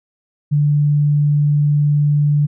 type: tone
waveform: sine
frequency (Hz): 146.83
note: D3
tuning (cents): 0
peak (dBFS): -11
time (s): 0.51-2.47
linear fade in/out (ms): 20
effects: none